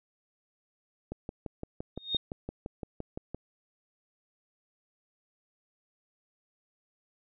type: click train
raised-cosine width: 2 ms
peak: -23 dBFS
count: 14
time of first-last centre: 1.12-3.346 s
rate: 5.84 Hz
type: tone with exponential growth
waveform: sine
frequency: 3700 Hz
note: A#7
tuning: 14 cents flat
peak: -23 dBFS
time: 1.96-2.17 s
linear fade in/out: 5 ms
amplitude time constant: 45 ms
effects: none